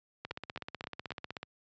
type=two click trains; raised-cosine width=0.3 ms; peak=-23 / -22 dBFS; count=20 / 4; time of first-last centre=0.25-1.43 / 0.31-1.106 s; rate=16.1 / 3.77 Hz; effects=high-pass 80 Hz 12 dB/octave + resampled to 16000 Hz